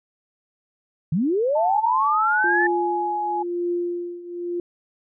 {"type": "linear sweep", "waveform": "sine", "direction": "up", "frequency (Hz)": [140, 1789], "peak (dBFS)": -18, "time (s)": [1.12, 2.67], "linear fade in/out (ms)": 5}
{"type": "tone with pitch glide", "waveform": "sine", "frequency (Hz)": [882, 837.8], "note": ["A5", "G#5"], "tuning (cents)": [4, 15], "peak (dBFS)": -22, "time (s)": [1.55, 3.43], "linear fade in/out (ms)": 10, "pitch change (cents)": -89, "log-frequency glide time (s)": [1.88, 2.7]}
{"type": "tone with tremolo", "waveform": "sine", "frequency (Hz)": 349.2, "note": "F4", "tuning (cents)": 0, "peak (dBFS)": -20, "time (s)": [2.44, 4.6], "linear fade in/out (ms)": 2, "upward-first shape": "triangle", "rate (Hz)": 0.98, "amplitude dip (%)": 85}
{"effects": []}